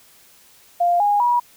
sine tone with pitch steps, 698.5 / 821.1 / 965.3 Hz, F5 / G#5 / B5, 0 / -20 / -40 cents, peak -14 dBFS, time 0.8-1.4 s, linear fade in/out 10 ms, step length 200 ms, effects white hiss -51 dBFS RMS until 1.56 s

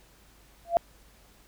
sine tone with exponential growth, 683 Hz, F5, 39 cents flat, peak -14 dBFS, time 0.65-0.77 s, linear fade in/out 0 ms, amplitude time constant 25 ms, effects added 50 Hz sine -59 dBFS peak until 1.47 s + pink hiss -59 dBFS RMS until 1.47 s

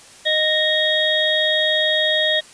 harmonic tone with a mistuned harmonic, 620 Hz, D#5, 6 cents flat, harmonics 1 / 3 / 5 / 6, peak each -21 / -21 / -21 / -21 dBFS, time 0.25-2.41 s, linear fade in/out 20 ms, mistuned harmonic 5, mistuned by +110 cents, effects white hiss -44 dBFS RMS until 2.53 s + resampled to 22050 Hz

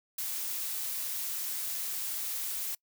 blue noise, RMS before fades -35 dBFS, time 0.18-2.75 s, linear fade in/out 5 ms, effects noise-tail reverb RT60 0.1 s tail -25 dB re dry

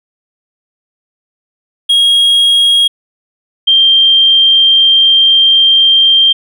triangle / sine tone pair in turn, 3278 / 3172 Hz, G#7 / G7, -23 / +20 cents, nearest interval minor second, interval 57 cents, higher first, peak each -4 dBFS, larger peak neither, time 1.89-2.88 / 3.67-6.33 s, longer second, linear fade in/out 10 ms, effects none

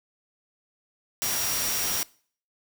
sine tone in noise, 5670 Hz, F8, 25 cents sharp, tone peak -32 dBFS, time 1.22-2.03 s, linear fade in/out 0 ms, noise white, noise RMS -28 dBFS, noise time 1.22-2.03 s, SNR -7 dB, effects noise-tail reverb RT60 0.5 s tail -23 dB re dry

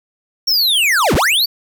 square linear two-way sweep, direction down then up, 5600 to 33.31 to 4714 Hz, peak -12 dBFS, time 0.47-1.46 s, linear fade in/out 10 ms, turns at 1.15 s, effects 8-bit

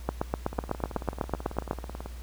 two click trains, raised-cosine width 1 ms, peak -23 / -12 dBFS, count 29 / 14, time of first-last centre 0.53-2.06 / 0.09-1.711 s, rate 18.3 / 8.02 Hz, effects added 60 Hz sine -38 dBFS peak until 2.22 s + pink hiss -52 dBFS RMS until 2.22 s

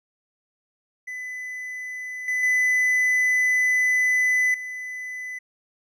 triangle tone with level steps, 2004 Hz, B6, 25 cents sharp, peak -29 / -20 / -16 / -29 dBFS, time 1.07-5.39 s, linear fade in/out 10 ms, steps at 2.28 / 2.43 / 4.54 s, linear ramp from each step 2 ms, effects none

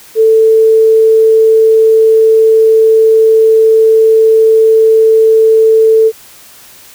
sine tone, 443.3 Hz, A4, 13 cents sharp, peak -3 dBFS, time 0.15-6.12 s, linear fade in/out 50 ms, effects white hiss -37 dBFS RMS until 6.94 s

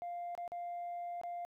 sine tone with dropouts, 698.5 Hz, F5, in tune, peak -37 dBFS, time 0.02-1.45 s, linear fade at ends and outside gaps 0 ms, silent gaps 0.351-0.377 / 0.478-0.519 / 1.214-1.235 s, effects tanh soft clip ceiling -37 dBFS + 13-bit

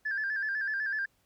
sine tone with vibrato, 1661.2 Hz, G#6, in tune, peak -28 dBFS, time 0.05-1.06 s, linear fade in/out 10 ms, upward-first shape square, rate 8 Hz, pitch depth 71 cents each way, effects tanh soft clip ceiling -25 dBFS + pink hiss -71 dBFS RMS until 1.25 s

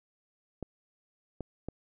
clicks, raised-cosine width 2 ms, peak -23 dBFS, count 3, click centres 0.627 / 1.407 / 1.686 s, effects none

